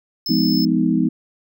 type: tone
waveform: square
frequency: 5240 Hz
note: E8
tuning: 11 cents flat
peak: -23 dBFS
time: 0.26-0.65 s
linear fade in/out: 2 ms
type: chord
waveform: sine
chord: F half-diminished seventh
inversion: none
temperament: just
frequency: 174.61 / 209.5 / 251.4 / 314.3 Hz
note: F3 / Ab3 / Cb4 / Eb4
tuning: 0 / +15 / +31 / +18 cents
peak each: -21 / -21 / -19 / -20 dBFS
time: 0.29-1.09 s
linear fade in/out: 10 ms
effects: none